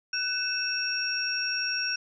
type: tone cluster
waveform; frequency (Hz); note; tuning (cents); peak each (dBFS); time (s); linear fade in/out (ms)
sine; 1502 / 2629 / 5570; F#6 / E7 / F8; +26 / -5 / -5; -32 / -33 / -29; 0.13-1.96; 5
effects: none